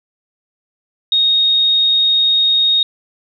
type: tone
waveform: sine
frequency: 3729 Hz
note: A#7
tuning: in tune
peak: -10 dBFS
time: 1.12-2.83 s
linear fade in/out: 2 ms
effects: none